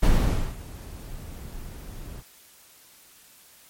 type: noise with ADSR envelope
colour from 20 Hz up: brown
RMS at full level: -17 dBFS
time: 0.02-2.23 s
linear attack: 14 ms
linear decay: 520 ms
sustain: -21 dB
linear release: 35 ms
effects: white hiss -53 dBFS RMS until 3.69 s + MP3 64 kbps